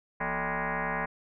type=tone with frequency modulation; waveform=sine; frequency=442.4 Hz; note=A4; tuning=9 cents sharp; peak=-28 dBFS; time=0.2-1.06 s; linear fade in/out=10 ms; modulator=204 Hz; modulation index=7.8; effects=none